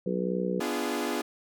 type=harmonic tone; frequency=61.74 Hz; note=B1; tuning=in tune; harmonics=3 / 4 / 5 / 6 / 7 / 8; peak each=-30 / -39 / -38 / -34 / -34 / -33 dBFS; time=0.06-0.6 s; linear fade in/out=5 ms
type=chord; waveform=sawtooth; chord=B diminished seventh; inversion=none; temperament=equal with one note detuned; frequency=246.9 / 293.7 / 344.4 / 415.3 Hz; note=B3 / D4 / F4 / Ab4; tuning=0 / 0 / -24 / 0 cents; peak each=-30 dBFS; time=0.6-1.22 s; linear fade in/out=10 ms
effects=none